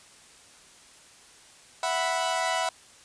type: chord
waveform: sawtooth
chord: E suspended second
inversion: none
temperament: equal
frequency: 659.3 / 740 / 987.8 Hz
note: E5 / F#5 / B5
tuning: 0 / 0 / 0 cents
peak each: -26 dBFS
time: 1.83-2.69 s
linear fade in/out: 2 ms
effects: white hiss -53 dBFS RMS until 3.04 s + resampled to 22050 Hz